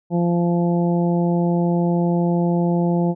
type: harmonic tone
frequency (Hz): 172.8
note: F3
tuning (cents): -18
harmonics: 1 / 2 / 3 / 4 / 5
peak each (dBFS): -17 / -23 / -27 / -29 / -31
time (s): 0.1-3.15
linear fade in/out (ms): 50
effects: none